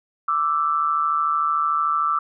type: tone pair together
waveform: sine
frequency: 1170.6 / 1324 Hz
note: D6 / E6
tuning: -6 / +7 cents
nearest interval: major second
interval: 213 cents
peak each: -21 dBFS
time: 0.28-2.19 s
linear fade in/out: 5 ms
effects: none